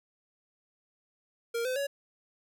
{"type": "tone with pitch steps", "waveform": "square", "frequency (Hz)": [466.2, 511.3, 560.9], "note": ["A#4", "C5", "C#5"], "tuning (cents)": [0, -40, 20], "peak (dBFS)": -30, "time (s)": [1.54, 1.87], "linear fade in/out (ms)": 10, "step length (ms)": 110, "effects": []}